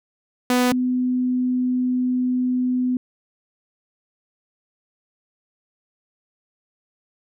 sawtooth / sine tone pair in turn, 248.7 / 251.6 Hz, B3 / B3, +12 / +32 cents, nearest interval unison, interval 20 cents, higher second, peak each -12 / -18 dBFS, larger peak first, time 0.5-0.72 / 0.72-2.97 s, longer second, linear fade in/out 2 ms, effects none

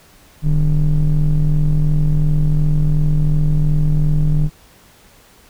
triangle ring-modulated tone, 65.41 Hz, C2, in tune, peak -6 dBFS, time 0.42-4.5 s, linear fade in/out 50 ms, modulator 86.8 Hz, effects pink hiss -48 dBFS RMS until 5.49 s

